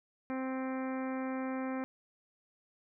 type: harmonic tone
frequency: 261.6 Hz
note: C4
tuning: in tune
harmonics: 1 / 2 / 3 / 4 / 5 / 6 / 7 / 8 / 9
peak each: -35 / -41 / -45 / -47 / -49 / -51 / -52 / -53 / -54 dBFS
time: 0.3-1.84 s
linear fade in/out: 0 ms
effects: none